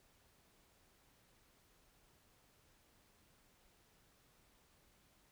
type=silence; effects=pink hiss -71 dBFS RMS until 5.31 s